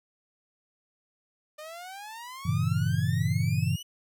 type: exponential sweep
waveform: sawtooth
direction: up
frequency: 600 to 2996 Hz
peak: -36 dBFS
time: 1.58-3.83 s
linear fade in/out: 10 ms
type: chord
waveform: sine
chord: G diminished seventh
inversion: none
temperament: equal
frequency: 98 / 116.54 / 138.59 / 164.81 Hz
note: G2 / Bb2 / Db3 / Fb3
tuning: 0 / 0 / 0 / 0 cents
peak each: -29 dBFS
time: 2.45-3.76 s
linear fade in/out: 10 ms
effects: none